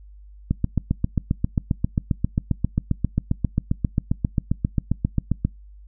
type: click train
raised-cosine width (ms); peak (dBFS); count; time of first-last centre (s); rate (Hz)
5; -7; 38; 0.51-5.45; 7.49
effects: noise-tail reverb RT60 0.2 s tail -25 dB re dry + added 50 Hz sine -42 dBFS peak until 5.87 s